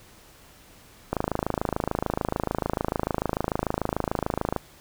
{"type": "click train", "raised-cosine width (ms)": 1, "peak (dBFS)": -10, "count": 93, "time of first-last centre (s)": [1.13, 4.563], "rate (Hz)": 26.8, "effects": ["pink hiss -52 dBFS RMS until 4.8 s"]}